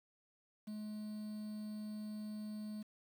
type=tone with quantisation; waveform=triangle; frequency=212.6 Hz; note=G#3; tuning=41 cents sharp; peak=-40 dBFS; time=0.67-2.83 s; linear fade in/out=10 ms; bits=10; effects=none